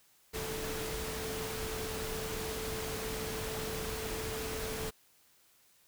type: tone in noise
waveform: sine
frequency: 440 Hz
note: A4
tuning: in tune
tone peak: -40 dBFS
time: 0.33-4.91 s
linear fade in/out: 20 ms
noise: pink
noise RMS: -39 dBFS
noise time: 0.33-4.91 s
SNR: -4 dB
effects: white hiss -66 dBFS RMS until 5.87 s